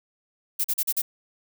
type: noise bursts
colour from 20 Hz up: violet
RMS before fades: -24 dBFS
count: 5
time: 0.59-1.02 s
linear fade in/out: 10 ms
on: 54 ms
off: 40 ms
effects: none